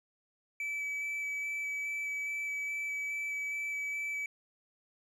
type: tone with vibrato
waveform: triangle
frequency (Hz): 2300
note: D7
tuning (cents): -37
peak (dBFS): -32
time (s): 0.6-4.26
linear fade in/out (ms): 2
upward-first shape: square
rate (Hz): 2.4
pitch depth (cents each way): 8
effects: none